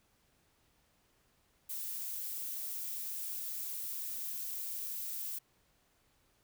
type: noise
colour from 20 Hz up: violet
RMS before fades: -40 dBFS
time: 1.69-5.39 s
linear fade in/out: 10 ms
effects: pink hiss -72 dBFS RMS until 6.43 s